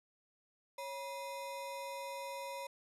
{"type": "ring-modulated tone", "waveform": "square", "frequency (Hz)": 759, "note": "F#5", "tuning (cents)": 44, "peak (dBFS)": -39, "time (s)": [0.78, 2.67], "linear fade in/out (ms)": 5, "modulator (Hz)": 208, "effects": ["resampled to 32000 Hz", "11-bit"]}